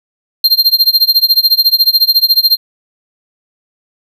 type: tone with tremolo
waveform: square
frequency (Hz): 4186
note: C8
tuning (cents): 0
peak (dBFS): -4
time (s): 0.44-2.57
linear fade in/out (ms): 2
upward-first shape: sine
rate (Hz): 14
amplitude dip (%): 95
effects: none

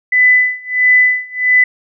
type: tone with tremolo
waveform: sine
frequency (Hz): 2000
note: B6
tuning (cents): +21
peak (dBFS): -5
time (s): 0.12-1.64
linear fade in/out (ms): 5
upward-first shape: sine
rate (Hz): 1.5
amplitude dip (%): 95
effects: none

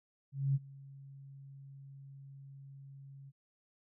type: tone with ADSR envelope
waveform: sine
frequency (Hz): 137.5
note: C#3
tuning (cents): -14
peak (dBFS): -26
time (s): 0.32-3.32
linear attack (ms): 230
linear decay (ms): 33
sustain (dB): -23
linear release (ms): 36
effects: none

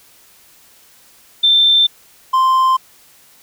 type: tone pair in turn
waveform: sine / triangle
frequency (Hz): 3564 / 1043.8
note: A7 / C6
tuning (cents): +22 / -4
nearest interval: octave + major sixth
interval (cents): 2126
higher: first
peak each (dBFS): -8 / -8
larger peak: neither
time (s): 1.43-1.87 / 2.33-2.77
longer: neither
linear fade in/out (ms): 10
effects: white hiss -48 dBFS RMS until 3.42 s

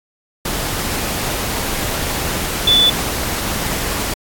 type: tone in noise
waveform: sine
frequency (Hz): 3477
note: A7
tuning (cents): -21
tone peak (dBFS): -9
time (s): 2.67-2.9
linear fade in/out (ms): 5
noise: pink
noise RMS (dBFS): -21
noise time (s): 0.45-4.14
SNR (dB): +9
effects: AAC 64 kbps

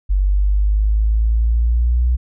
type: exponential sweep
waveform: sine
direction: up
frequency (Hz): 47.41 to 61.74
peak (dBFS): -12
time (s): 0.09-2.17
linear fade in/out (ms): 20
effects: none

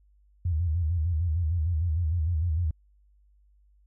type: tone with vibrato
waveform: sine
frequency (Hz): 82.41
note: E2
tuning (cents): 0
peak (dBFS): -23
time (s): 0.45-2.71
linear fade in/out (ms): 5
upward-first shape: square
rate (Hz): 6.6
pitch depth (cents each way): 110
effects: added 50 Hz sine -58 dBFS peak until 3.86 s

